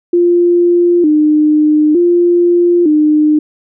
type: tone with vibrato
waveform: sine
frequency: 325.3 Hz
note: E4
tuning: 23 cents flat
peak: -6 dBFS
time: 0.13-3.39 s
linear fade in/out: 5 ms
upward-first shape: square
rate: 0.55 Hz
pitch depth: 120 cents each way
effects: none